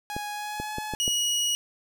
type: tone with pitch glide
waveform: sawtooth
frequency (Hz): 830.6 to 852.5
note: G#5 to G#5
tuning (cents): 0 to +45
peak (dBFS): -28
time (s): 0.1-0.95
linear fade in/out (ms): 0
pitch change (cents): +45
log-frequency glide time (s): 0.31-0.76
type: clicks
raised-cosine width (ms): 2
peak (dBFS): -19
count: 5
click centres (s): 0.165 / 0.6 / 0.784 / 0.937 / 1.079
type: tone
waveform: 25% pulse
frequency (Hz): 2907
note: F#7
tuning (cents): -31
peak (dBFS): -20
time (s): 1-1.55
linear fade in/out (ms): 0
effects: none